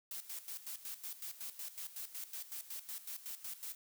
blue noise with tremolo, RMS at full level -44 dBFS, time 0.11-3.75 s, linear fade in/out 2 ms, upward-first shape square, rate 5.4 Hz, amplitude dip 75%, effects none

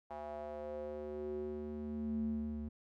square tone with band-pass filter sweep, 74.7 Hz, D2, 30 cents sharp, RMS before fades -41 dBFS, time 0.1-2.69 s, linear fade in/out 10 ms, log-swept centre 780 to 170 Hz, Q 4.6, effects none

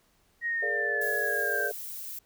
sine exponential sweep, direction down, 1887 to 1554 Hz, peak -27 dBFS, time 0.41-1.71 s, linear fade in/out 50 ms
sine chord, Bb dominant seventh, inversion third, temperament just, 419.5 / 466.2 / 582.7 / 699.2 Hz, Ab4 / Bb4 / D5 / F5, +17 / 0 / -14 / +2 cents, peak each -35 / -36 / -36 / -40 dBFS, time 0.62-1.72 s, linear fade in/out 10 ms
violet noise, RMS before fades -39 dBFS, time 1.01-2.19 s, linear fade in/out 5 ms
effects pink hiss -67 dBFS RMS until 2.25 s

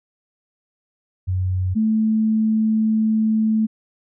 sine tone pair in turn, 92.5 / 218.9 Hz, F#2 / A3, 0 / -9 cents, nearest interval octave + minor third, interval 1491 cents, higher second, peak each -18 / -15 dBFS, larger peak second, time 1.27-1.75 / 1.75-3.67 s, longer second, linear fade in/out 20 ms, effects none

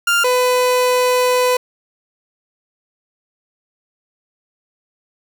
30% pulse tone pair in turn, 1396.9 / 500.3 Hz, F6 / B4, 0 / +22 cents, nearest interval octave + tritone, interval 1778 cents, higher first, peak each -10 dBFS, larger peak neither, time 0.07-0.24 / 0.24-1.57 s, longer second, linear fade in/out 5 ms, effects none

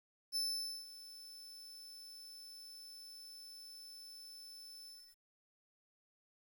40% pulse tone with ADSR envelope, 5274 Hz, E8, in tune, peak -33 dBFS, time 0.32-5.19 s, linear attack 41 ms, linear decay 490 ms, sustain -17 dB, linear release 310 ms, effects 11-bit

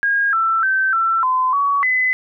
sine tone with pitch steps, 1629 / 1334 / 1548 / 1341 / 1024 / 1128 / 2018 Hz, G#6 / E6 / G6 / E6 / C6 / C#6 / B6, -34 / +20 / -22 / +29 / -38 / +30 / +37 cents, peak -14 dBFS, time 0.03-2.13 s, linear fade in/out 0 ms, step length 300 ms, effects none

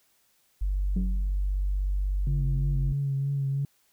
sine tone, 48.14 Hz, G1, 31 cents flat, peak -23 dBFS, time 0.61-2.93 s, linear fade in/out 10 ms
sine tone with exponential decay, 185 Hz, F#3, in tune, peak -22 dBFS, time 0.96-1.38 s, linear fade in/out 5 ms, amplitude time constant 91 ms
sine tone with vibrato, 138.59 Hz, C#3, in tune, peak -24 dBFS, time 2.27-3.65 s, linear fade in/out 2 ms, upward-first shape triangle, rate 3.1 Hz, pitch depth 31 cents each way
effects tanh soft clip ceiling -19 dBFS + white hiss -67 dBFS RMS until 3.92 s

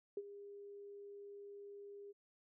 sine tone with ADSR envelope, 404.4 Hz, G#4, 46 cents flat, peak -37 dBFS, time 0.17-2.13 s, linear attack 3 ms, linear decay 44 ms, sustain -13 dB, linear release 26 ms, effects none

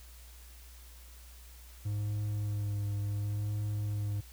triangle tone with vibrato, 103.3 Hz, G#2, 9 cents flat, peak -29 dBFS, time 1.85-4.21 s, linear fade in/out 10 ms, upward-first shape sine, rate 0.69 Hz, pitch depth 24 cents each way, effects added 60 Hz sine -50 dBFS peak until 4.32 s + white hiss -57 dBFS RMS until 4.32 s

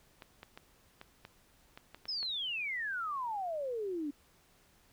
clicks, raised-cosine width 0.3 ms, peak -31 dBFS, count 9, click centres 0.222 / 0.431 / 0.575 / 1.014 / 1.251 / 1.775 / 1.946 / 2.055 / 2.229 s
sine exponential sweep, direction down, 5320 to 278.4 Hz, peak -34 dBFS, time 2.08-4.11 s, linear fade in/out 10 ms
effects pink hiss -66 dBFS RMS until 4.92 s

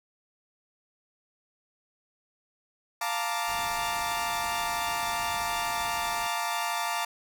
sawtooth chord, Bb major seventh, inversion second, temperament equal, 698.5 / 880 / 932.3 / 1174.7 Hz, F5 / A5 / Bb5 / D6, 0 / 0 / 0 / 0 cents, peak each -30 dBFS, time 3.01-7.05 s, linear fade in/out 5 ms
pink noise, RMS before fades -45 dBFS, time 3.48-6.27 s, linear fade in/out 5 ms
effects none

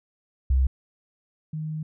sine tone pair in turn, 65.41 / 155.57 Hz, C2 / D#3, 0 / 0 cents, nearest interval octave + minor third, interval 1500 cents, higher second, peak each -17 / -28 dBFS, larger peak first, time 0.5-0.67 / 1.53-1.83 s, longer second, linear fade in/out 5 ms, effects none

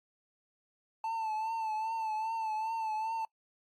triangle tone with vibrato, 884 Hz, A5, 8 cents sharp, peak -30 dBFS, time 1.04-3.25 s, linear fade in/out 2 ms, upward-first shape triangle, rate 2.5 Hz, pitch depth 56 cents each way, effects noise-tail reverb RT60 0.1 s tail -24 dB re dry + AAC 64 kbps

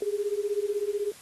sine beating tone pair, 402.6 / 418.6 Hz, G4 / G#4, +46 / +14 cents, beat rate 16 Hz, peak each -29 / -29 dBFS, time 0.02-1.12 s, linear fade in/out 2 ms, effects white hiss -50 dBFS RMS until 1.21 s + AAC 32 kbps

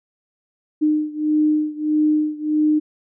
sine beating tone pair, 304.1 / 305.7 Hz, D#4 / D#4, -40 / -30 cents, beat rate 1.6 Hz, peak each -18 / -20 dBFS, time 0.81-2.8 s, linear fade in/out 20 ms, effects none

